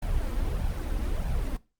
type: noise with flanger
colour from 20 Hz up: brown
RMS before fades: -28 dBFS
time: 0.02-1.57 s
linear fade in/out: 5 ms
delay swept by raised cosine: 1.2 to 3.9 ms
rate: 1.6 Hz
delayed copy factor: +0.65
effects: noise-tail reverb RT60 0.3 s tail -20 dB re dry + Opus 32 kbps